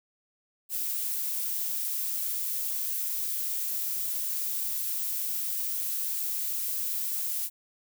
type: noise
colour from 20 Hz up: violet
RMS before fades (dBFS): -31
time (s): 0.69-7.5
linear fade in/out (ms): 50
effects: none